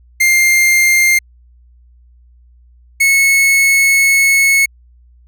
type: tone pair in turn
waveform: 45% pulse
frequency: 2109 / 2195 Hz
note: C7 / C#7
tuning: +13 / -18 cents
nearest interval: minor second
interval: 69 cents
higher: second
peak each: -8 dBFS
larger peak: neither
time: 0.2-1.19 / 3-4.66 s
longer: second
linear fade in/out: 10 ms
effects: added 60 Hz sine -43 dBFS peak until 5.27 s